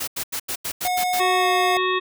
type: noise bursts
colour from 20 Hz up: white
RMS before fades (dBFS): -27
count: 8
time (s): 0-1.203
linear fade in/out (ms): 10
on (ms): 76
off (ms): 85
type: tone with pitch glide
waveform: square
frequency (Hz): 727 to 717.4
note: F#5 to F5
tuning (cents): -31 to +46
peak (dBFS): -21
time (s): 0.85-1.77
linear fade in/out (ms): 0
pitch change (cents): -23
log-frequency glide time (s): 1.39-1.46
type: harmonic tone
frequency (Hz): 370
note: F#4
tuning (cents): 0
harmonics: 1 / 3 / 5 / 7 / 9 / 10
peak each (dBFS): -23 / -23 / -27 / -29 / -33 / -31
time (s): 1.19-2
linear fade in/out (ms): 20
effects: none